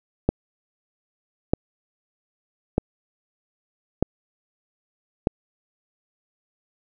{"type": "click train", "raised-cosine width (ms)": 2, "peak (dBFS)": -4, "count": 5, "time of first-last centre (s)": [0.29, 5.271], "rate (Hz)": 0.803, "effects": []}